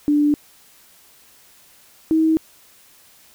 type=tone pair in turn; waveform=sine; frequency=294.2 / 319 Hz; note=D4 / D#4; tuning=+3 / +43 cents; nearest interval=minor second; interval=140 cents; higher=second; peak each=-13 dBFS; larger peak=neither; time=0.08-0.34 / 2.11-2.37 s; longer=neither; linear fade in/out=0 ms; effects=white hiss -51 dBFS RMS until 3.34 s